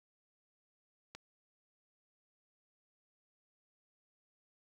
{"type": "click", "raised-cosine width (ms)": 0.2, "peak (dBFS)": -29, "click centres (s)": 1.15, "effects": ["10-bit"]}